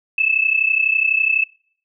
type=tone pair together; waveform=sine; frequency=2601 / 2633 Hz; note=E7 / E7; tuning=-24 / -3 cents; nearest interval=unison; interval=21 cents; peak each=-17 / -17 dBFS; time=0.18-1.44 s; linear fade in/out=5 ms; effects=noise-tail reverb RT60 0.6 s tail -26 dB re dry